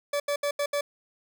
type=tone bursts at uneven times; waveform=40% pulse; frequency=576 Hz; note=D5; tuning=34 cents flat; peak=-24 dBFS; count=5; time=0.13-0.2 / 0.28-0.36 / 0.43-0.51 / 0.59-0.66 / 0.73-0.81 s; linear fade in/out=5 ms; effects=none